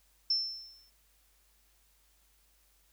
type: tone with exponential decay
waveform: sine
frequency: 5340 Hz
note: E8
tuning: 22 cents sharp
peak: -24 dBFS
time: 0.3-0.9 s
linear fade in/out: 5 ms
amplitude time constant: 130 ms
effects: added 50 Hz sine -69 dBFS peak until 2.92 s + white hiss -69 dBFS RMS until 2.92 s